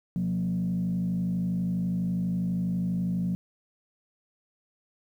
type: tone with frequency modulation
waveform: sine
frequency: 179.3 Hz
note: F3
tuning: 46 cents sharp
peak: -24 dBFS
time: 0.16-3.35 s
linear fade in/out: 0 ms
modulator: 52.2 Hz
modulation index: 0.71
effects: tanh soft clip ceiling -21 dBFS + 10-bit